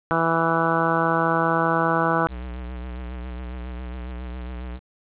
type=harmonic tone; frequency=164.81 Hz; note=E3; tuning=in tune; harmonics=1 / 2 / 3 / 4 / 5 / 6 / 7 / 8 / 9; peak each=-27 / -27 / -27 / -27 / -27 / -27 / -27 / -27 / -27 dBFS; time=0.11-2.27 s; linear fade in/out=0 ms
type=tone with vibrato; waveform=square; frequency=61.74 Hz; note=B1; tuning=in tune; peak=-31 dBFS; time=2.28-4.8 s; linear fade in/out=50 ms; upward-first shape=triangle; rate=7.3 Hz; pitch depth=72 cents each way
effects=resampled to 8000 Hz + 8-bit